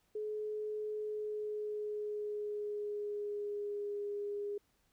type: tone with pitch glide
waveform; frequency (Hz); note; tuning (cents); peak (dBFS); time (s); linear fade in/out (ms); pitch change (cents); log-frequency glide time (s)
sine; 425.6 to 409.2; G#4 to G#4; +42 to -26; -36; 0.15-4.58; 5; -68; 0.97-4.01
effects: pink hiss -75 dBFS RMS until 4.92 s